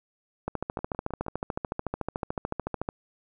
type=two click trains; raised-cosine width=1 ms; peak=-15 / -24 dBFS; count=34 / 4; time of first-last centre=0.48-2.889 / 0.79-1.265 s; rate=13.7 / 6.32 Hz; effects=none